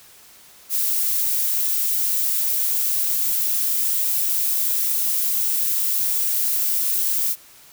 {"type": "noise", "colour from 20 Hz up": "violet", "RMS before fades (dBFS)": -21, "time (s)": [0.69, 7.36], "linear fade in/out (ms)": 50, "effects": ["white hiss -48 dBFS RMS until 7.72 s"]}